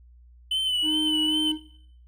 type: tone with vibrato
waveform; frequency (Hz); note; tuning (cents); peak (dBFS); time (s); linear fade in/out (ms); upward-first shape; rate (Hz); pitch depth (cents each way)
triangle; 3014; F#7; +31; -21; 0.51-1.52; 5; sine; 2.5; 45
type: tone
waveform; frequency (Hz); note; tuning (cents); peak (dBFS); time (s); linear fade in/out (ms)
triangle; 309; D#4; -12; -25; 0.82-1.58; 50
effects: noise-tail reverb RT60 0.7 s tail -17 dB re dry + added 60 Hz sine -49 dBFS peak until 2.07 s